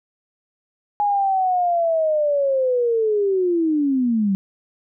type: linear sweep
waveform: sine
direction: down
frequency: 832 to 188.4 Hz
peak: -16 dBFS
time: 1-4.35 s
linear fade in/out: 0 ms
effects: none